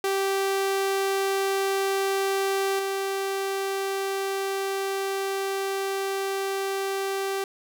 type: tone with level steps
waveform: sawtooth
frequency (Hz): 390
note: G4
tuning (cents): -9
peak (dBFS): -19 / -22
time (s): 0.04-7.44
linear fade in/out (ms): 2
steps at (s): 2.79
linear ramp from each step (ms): 2
effects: none